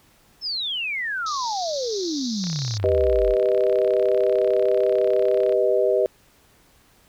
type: exponential sweep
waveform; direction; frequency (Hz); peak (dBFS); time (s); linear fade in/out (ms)
sine; down; 5400 to 39.78; -24; 0.41-3.36; 50
type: band-pass noise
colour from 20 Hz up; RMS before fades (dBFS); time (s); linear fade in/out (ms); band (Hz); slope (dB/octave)
pink; -33; 1.26-2.78; 5; 3700 to 6300; 96
type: click train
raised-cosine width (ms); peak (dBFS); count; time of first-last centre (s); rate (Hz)
0.3; -22; 104; 2.44-5.524; 33.4
type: chord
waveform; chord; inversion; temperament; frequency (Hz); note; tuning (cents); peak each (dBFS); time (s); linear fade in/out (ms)
sine; G augmented; none; equal; 392 / 493.9 / 622.3; G4 / B4 / D#5; 0 / 0 / 0; -21; 2.84-6.06; 0
effects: pink hiss -57 dBFS RMS until 7.08 s